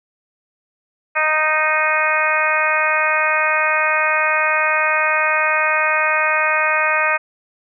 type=harmonic tone; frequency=310 Hz; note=D#4; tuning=6 cents flat; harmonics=2 / 3 / 4 / 5 / 6 / 7 / 8; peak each=-23 / -24 / -21 / -21 / -23 / -23 / -21 dBFS; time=1.15-7.18 s; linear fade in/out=20 ms; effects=none